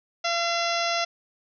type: harmonic tone with a mistuned harmonic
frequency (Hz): 682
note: F5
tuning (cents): -41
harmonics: 1 / 2 / 3 / 4 / 5 / 6 / 7 / 8 / 9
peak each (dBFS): -27 / -30 / -32 / -33 / -34 / -35 / -35 / -36 / -37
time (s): 0.24-1.05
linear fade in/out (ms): 10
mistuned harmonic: 7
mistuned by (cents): +54
effects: none